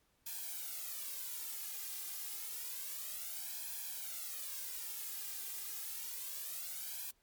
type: noise with flanger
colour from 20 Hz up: blue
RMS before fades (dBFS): -43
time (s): 0.26-7.11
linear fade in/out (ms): 5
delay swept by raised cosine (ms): 1.2 to 2.5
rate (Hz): 0.29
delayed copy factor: +0.85
effects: pink hiss -75 dBFS RMS until 7.22 s + MP3 96 kbps